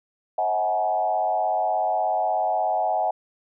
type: tone with frequency modulation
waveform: sine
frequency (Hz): 740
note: F#5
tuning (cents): 0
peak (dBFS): -20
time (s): 0.38-3.11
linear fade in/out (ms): 5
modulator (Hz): 96.6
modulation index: 1.2
effects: none